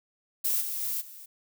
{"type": "noise with level steps", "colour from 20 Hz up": "violet", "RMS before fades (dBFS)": [-27, -33, -31, -46], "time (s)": [0.44, 1.26], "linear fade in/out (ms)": 10, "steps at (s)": [0.6, 0.8, 1], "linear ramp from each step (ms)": 20, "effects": []}